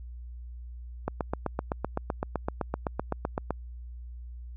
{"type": "click train", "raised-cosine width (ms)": 1, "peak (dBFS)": -14, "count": 20, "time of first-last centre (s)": [1.08, 3.507], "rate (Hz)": 7.83, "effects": ["added 60 Hz sine -39 dBFS peak until 4.56 s"]}